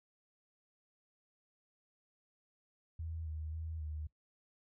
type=tone with pitch steps; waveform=sine; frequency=81.3 / 78 / 80.4 / 76.6 Hz; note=E2 / D#2 / E2 / D#2; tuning=-23 / +5 / -43 / -27 cents; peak=-39 dBFS; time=2.99-4.07 s; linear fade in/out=5 ms; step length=270 ms; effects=noise-tail reverb RT60 0.1 s tail -20 dB re dry